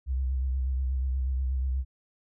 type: tone with vibrato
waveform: sine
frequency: 65.1 Hz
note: C2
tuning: 8 cents flat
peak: -25 dBFS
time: 0.06-1.85 s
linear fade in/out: 50 ms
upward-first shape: sine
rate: 8.3 Hz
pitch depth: 50 cents each way
effects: none